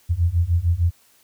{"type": "beating tone pair", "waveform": "sine", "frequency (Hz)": [82.41, 89.01], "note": ["E2", "F2"], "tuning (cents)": [0, 33], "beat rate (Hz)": 6.6, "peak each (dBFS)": [-20, -19], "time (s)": [0.09, 0.91], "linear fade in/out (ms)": 20, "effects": ["white hiss -57 dBFS RMS until 1.23 s"]}